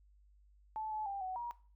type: tone with pitch steps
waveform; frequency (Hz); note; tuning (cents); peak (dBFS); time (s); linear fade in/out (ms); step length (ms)
sine; 870 / 860 / 793 / 747 / 952; A5 / A5 / G5 / F#5 / A#5; -20 / -40 / +20 / +16 / +36; -37; 0.76-1.51; 0; 150
effects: noise-tail reverb RT60 0.4 s tail -17 dB re dry + added 50 Hz sine -62 dBFS peak until 1.75 s